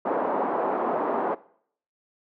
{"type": "band-pass noise", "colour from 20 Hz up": "white", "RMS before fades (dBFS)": -26, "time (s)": [0.05, 1.35], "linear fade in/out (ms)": 10, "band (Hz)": [260, 970], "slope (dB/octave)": 24, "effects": ["noise-tail reverb RT60 0.6 s tail -20 dB re dry"]}